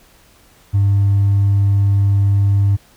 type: tone with hard clipping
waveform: triangle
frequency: 99.8 Hz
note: G2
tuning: 32 cents sharp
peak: -10 dBFS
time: 0.73-2.77 s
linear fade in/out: 20 ms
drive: 2 dB
effects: pink hiss -50 dBFS RMS until 2.96 s